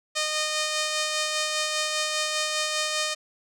5% pulse tone with tremolo, 614 Hz, D#5, 23 cents flat, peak -12 dBFS, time 0.15-3.15 s, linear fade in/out 20 ms, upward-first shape sine, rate 5 Hz, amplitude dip 30%, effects low-pass 11000 Hz 12 dB/octave

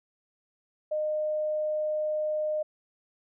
sine tone, 612 Hz, D#5, 29 cents flat, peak -26 dBFS, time 0.91-2.63 s, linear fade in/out 10 ms, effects none

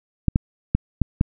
clicks, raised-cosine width 5 ms, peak -4 dBFS, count 5, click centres 0.283 / 0.359 / 0.75 / 1.017 / 1.211 s, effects none

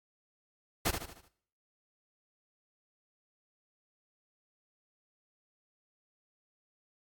pink noise with echo, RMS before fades -29 dBFS, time 0.85-0.91 s, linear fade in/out 10 ms, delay 75 ms, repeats 5, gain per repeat -7 dB, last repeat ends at 1.285 s, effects noise-tail reverb RT60 0.6 s tail -18 dB re dry + AAC 64 kbps

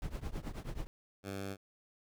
brown noise with tremolo, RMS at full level -36 dBFS, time 0.02-0.87 s, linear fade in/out 0 ms, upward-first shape triangle, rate 9.3 Hz, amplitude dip 95%
10% pulse tone, 97.9 Hz, G2, 2 cents flat, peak -31 dBFS, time 1.23-1.57 s, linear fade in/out 50 ms
effects none

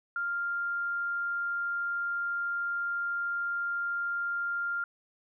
sine tone, 1396.9 Hz, F6, in tune, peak -29 dBFS, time 0.16-4.84 s, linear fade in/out 2 ms, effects none

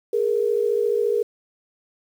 sine tone pair together, 415.3 / 469.6 Hz, G#4 / A#4, 0 / +13 cents, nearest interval major second, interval 213 cents, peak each -21 dBFS, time 0.13-1.23 s, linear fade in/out 5 ms, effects 8-bit

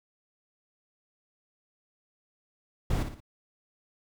brown noise with echo, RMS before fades -27 dBFS, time 2.9-3.03 s, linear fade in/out 5 ms, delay 58 ms, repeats 3, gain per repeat -7 dB, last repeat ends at 3.204 s, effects none

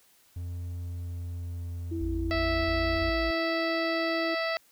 triangle tone with pitch glide, 87.3 to 86.15 Hz, F2 to F2, 0 to -23 cents, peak -31 dBFS, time 0.36-3.1 s, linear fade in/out 5 ms, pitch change -23 cents, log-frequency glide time 0.77-1.7 s
sine tone, 330 Hz, E4, 2 cents sharp, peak -31 dBFS, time 1.91-4.35 s, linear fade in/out 10 ms
sine tone bursts, 55 Hz, A1, in tune, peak -31 dBFS, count 4, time 2.01-3.305 s, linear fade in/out 0 ms, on 290 ms, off 45 ms
harmonic tone, 657 Hz, E5, 6 cents flat, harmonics 1 / 2 / 3 / 4 / 5 / 6 / 7 / 8, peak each -30 / -35 / -33 / -39 / -45 / -43 / -39 / -47 dBFS, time 2.31-4.57 s, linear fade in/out 0 ms
effects white hiss -62 dBFS RMS until 4.71 s

